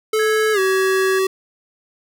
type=tone with pitch glide; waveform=square; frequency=435 to 380.9 Hz; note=A4 to G4; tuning=-20 to -50 cents; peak=-16 dBFS; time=0.13-1.27 s; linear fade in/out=5 ms; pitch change=-230 cents; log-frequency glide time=0.53-0.59 s
type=tone; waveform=sine; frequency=1661.2 Hz; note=G#6; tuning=in tune; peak=-22 dBFS; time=0.19-1.19 s; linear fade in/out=5 ms
effects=none